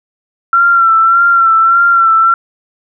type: tone with vibrato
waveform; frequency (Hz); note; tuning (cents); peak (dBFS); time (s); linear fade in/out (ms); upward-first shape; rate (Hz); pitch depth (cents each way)
sine; 1358; F6; -49; -5; 0.53-2.34; 2; sine; 1.7; 40
effects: none